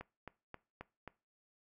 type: click train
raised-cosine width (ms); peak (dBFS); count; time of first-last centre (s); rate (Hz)
0.5; -30; 5; 0.01-1.077; 3.75
effects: noise-tail reverb RT60 0.3 s tail -20 dB re dry